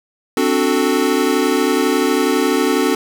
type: chord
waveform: square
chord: D dominant seventh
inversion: third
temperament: equal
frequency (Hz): 261.6 / 293.7 / 370 / 440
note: C4 / D4 / F#4 / A4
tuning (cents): 0 / 0 / 0 / 0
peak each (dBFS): -20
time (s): 0.37-2.95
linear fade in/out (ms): 2
effects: none